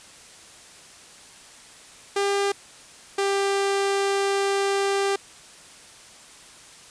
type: tone pair in turn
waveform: sawtooth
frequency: 399.7 / 395.6 Hz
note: G4 / G4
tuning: +34 / +16 cents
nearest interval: unison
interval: 18 cents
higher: first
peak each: -17 dBFS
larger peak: neither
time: 2.16-2.52 / 3.18-5.16 s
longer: second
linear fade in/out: 5 ms
effects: white hiss -47 dBFS RMS until 6.9 s + resampled to 22050 Hz